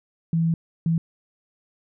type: tone bursts at uneven times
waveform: sine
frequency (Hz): 164.81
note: E3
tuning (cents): 0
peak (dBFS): -18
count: 2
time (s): 0.33-0.54 / 0.86-0.98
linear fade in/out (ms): 2
effects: none